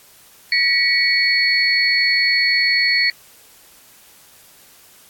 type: tone cluster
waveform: sine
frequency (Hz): 1931 / 2235 / 4401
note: B6 / C#7 / C#8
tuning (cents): -39 / +14 / -13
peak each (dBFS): -18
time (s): 0.52-3.1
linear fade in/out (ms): 2
effects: white hiss -48 dBFS RMS until 5.09 s + AAC 64 kbps